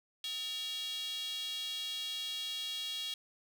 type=tone with high-pass filter; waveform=square; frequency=255.1 Hz; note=C4; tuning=44 cents flat; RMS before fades=-39 dBFS; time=0.24-3.14 s; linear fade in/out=2 ms; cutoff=3400 Hz; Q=7.2; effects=none